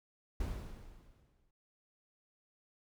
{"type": "noise with exponential decay", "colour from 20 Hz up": "brown", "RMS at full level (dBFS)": -36, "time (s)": [0.4, 1.51], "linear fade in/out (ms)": 5, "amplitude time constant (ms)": 240, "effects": []}